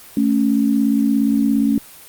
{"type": "tone pair together", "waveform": "sine", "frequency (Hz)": [220, 277.2], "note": ["A3", "C#4"], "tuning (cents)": [0, 0], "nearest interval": "major third", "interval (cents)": 400, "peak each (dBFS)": -16, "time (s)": [0.17, 1.78], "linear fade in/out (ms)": 2, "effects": ["white hiss -41 dBFS RMS until 2.08 s", "Opus 24 kbps"]}